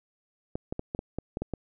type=clicks; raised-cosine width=2 ms; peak=-18 dBFS; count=9; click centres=0.555 / 0.725 / 0.794 / 0.949 / 0.991 / 1.186 / 1.371 / 1.42 / 1.537 s; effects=none